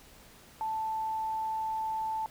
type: tone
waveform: sine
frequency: 880 Hz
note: A5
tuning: in tune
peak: -30 dBFS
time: 0.61-2.26 s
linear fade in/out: 0 ms
effects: pink hiss -55 dBFS RMS until 2.3 s